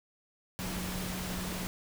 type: tone in noise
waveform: sine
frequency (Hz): 182.9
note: F#3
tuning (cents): -20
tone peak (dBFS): -38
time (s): 0.59-1.67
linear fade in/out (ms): 0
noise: pink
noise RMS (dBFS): -38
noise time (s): 0.59-1.67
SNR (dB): -3
effects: none